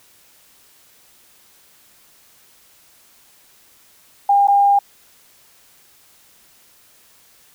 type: tone with dropouts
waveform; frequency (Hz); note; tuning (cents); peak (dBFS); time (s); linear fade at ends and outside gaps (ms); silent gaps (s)
sine; 804; G5; +44; -10; 4.29-4.79; 5; 4.473-4.482
effects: white hiss -52 dBFS RMS until 7.54 s